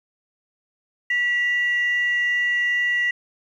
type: tone pair together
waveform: sine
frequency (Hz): 1950.4 / 2794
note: B6 / F7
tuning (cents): -22 / 0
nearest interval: tritone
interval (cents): 622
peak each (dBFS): -18 / -30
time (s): 1.1-3.11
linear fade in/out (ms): 5
effects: tanh soft clip ceiling -12 dBFS + 9-bit